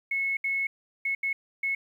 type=tone bursts at uneven times; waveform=sine; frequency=2190 Hz; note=C#7; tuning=22 cents flat; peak=-25 dBFS; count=5; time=0.11-0.37 / 0.44-0.67 / 1.05-1.15 / 1.23-1.33 / 1.63-1.75 s; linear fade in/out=5 ms; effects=10-bit